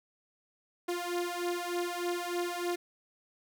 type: beating tone pair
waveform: sawtooth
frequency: 349.2 / 352.5 Hz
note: F4 / F4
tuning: 0 / +16 cents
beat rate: 3.3 Hz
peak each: -31 dBFS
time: 0.88-2.76 s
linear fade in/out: 10 ms
effects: none